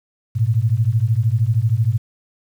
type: beating tone pair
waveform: sine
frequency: 106.2 / 119.2 Hz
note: G#2 / A#2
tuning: +39 / +39 cents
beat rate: 13 Hz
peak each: -17 dBFS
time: 0.35-1.98 s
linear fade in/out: 20 ms
effects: 8-bit